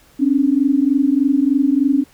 sine tone pair together, 265.8 / 289.1 Hz, C4 / D4, +27 / -27 cents, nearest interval minor second, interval 146 cents, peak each -15 dBFS, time 0.19-2.04 s, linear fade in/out 20 ms, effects pink hiss -51 dBFS RMS until 2.13 s

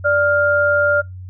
sine tone pair together, 586 / 1403.4 Hz, D5 / F6, -4 / +8 cents, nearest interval octave + minor third, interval 1512 cents, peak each -15 dBFS, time 0.04-1.02 s, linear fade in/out 20 ms, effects noise-tail reverb RT60 0.2 s tail -26 dB re dry + added 92 Hz sine -30 dBFS peak until 1.29 s

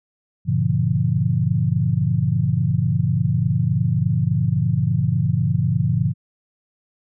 sine chord, G diminished seventh, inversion none, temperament just, 98 / 117.6 / 141.12 / 169.34 Hz, G2 / Bb2 / Db3 / Fb3, 0 / +16 / +31 / +47 cents, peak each -24 / -21 / -21 / -22 dBFS, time 0.45-6.14 s, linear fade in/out 50 ms, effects none

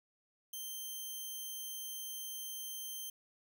5% pulse tone, 3136 Hz, G7, in tune, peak -33 dBFS, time 0.53-3.1 s, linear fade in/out 5 ms, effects none

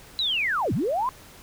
sine linear two-way sweep, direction down then up, 4044 to 87.1 to 1066 Hz, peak -22 dBFS, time 0.19-1.09 s, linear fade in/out 0 ms, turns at 0.73 s, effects pink hiss -48 dBFS RMS until 1.42 s

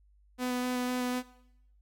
sawtooth tone with vibrato, 249.6 Hz, B3, 19 cents sharp, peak -26 dBFS, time 0.38-1.23 s, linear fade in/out 50 ms, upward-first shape square, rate 4 Hz, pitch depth 8 cents each way, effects noise-tail reverb RT60 0.8 s tail -18 dB re dry + added 50 Hz sine -60 dBFS peak until 1.81 s

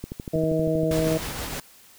click train, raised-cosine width 3 ms, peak -19 dBFS, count 14, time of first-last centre 0.04-1.072 s, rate 12.6 Hz
harmonic tone, 159.3 Hz, D#3, 41 cents sharp, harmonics 1 / 2 / 3 / 4, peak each -26 / -26 / -26 / -26 dBFS, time 0.33-1.18 s, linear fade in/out 10 ms
pink noise with tremolo, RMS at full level -31 dBFS, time 0.91-1.6 s, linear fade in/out 2 ms, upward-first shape sine, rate 6.4 Hz, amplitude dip 25%
effects white hiss -52 dBFS RMS until 1.98 s

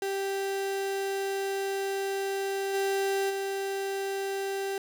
35% pulse tone with level steps, 391.6 Hz, G4, 2 cents flat, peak -27 / -24 / -28 dBFS, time 0.02-4.78 s, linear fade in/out 2 ms, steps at 2.73 / 3.29 s, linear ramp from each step 20 ms, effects none

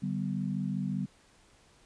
sine chord, G major, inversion second, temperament equal with one note detuned, 146.83 / 192.19 / 246.9 Hz, D3 / G3 / B3, 0 / -34 / 0 cents, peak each -35 / -32 / -37 dBFS, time 0.02-1.06 s, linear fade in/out 10 ms, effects pink hiss -62 dBFS RMS until 1.85 s + resampled to 22050 Hz

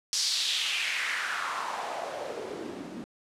white noise with band-pass filter sweep, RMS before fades -32 dBFS, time 0.13-3.04 s, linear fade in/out 0 ms, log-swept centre 5400 to 220 Hz, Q 3, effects low-pass 10000 Hz 12 dB/octave

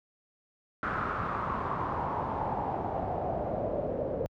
pink noise with low-pass filter sweep, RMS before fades -32 dBFS, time 0.83-4.26 s, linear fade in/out 0 ms, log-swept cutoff 1400 to 520 Hz, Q 4.7, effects high-pass 60 Hz 12 dB/octave

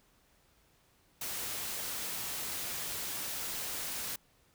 white noise, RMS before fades -38 dBFS, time 1.21-4.16 s, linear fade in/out 5 ms, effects pink hiss -68 dBFS RMS until 4.54 s

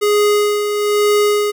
square tone with tremolo, 415.3 Hz, G#4, in tune, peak -11 dBFS, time 0.01-1.52 s, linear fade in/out 20 ms, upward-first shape sine, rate 1.1 Hz, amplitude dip 50%, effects none

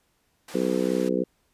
pink band-pass noise, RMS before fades -43 dBFS, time 0.48-1.09 s, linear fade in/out 5 ms, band 500 to 11000 Hz, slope 12 dB/octave
harmonic tone, 63.2 Hz, B1, 41 cents sharp, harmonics 3 / 4 / 5 / 6 / 7 / 8, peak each -29 / -29 / -29 / -29 / -29 / -29 dBFS, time 0.54-1.24 s, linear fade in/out 10 ms
effects pink hiss -69 dBFS RMS until 1.53 s + resampled to 32000 Hz

